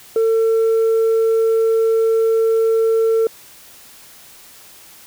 sine tone, 450 Hz, A4, 39 cents sharp, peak -10 dBFS, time 0.16-3.27 s, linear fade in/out 2 ms, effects tanh soft clip ceiling -11 dBFS + white hiss -43 dBFS RMS until 5.06 s

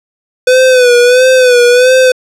square tone with vibrato, 500 Hz, B4, 21 cents sharp, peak -4 dBFS, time 0.47-2.12 s, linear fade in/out 5 ms, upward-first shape sine, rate 1.5 Hz, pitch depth 62 cents each way, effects low-pass 9000 Hz 12 dB/octave

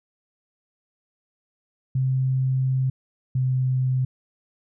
sine tone pair in turn, 131 / 129.2 Hz, C3 / C3, +2 / -21 cents, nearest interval unison, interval 23 cents, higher first, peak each -19 dBFS, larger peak neither, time 1.95-2.9 / 3.35-4.05 s, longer first, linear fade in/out 5 ms, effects none

